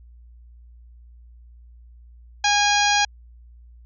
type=harmonic tone; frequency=820 Hz; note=G#5; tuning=22 cents flat; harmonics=1 / 2 / 3 / 4 / 5 / 6 / 7 / 8; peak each=-20 / -23 / -25 / -26 / -27 / -28 / -28 / -29 dBFS; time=2.44-3.05 s; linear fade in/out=5 ms; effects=added 59 Hz sine -44 dBFS peak until 3.85 s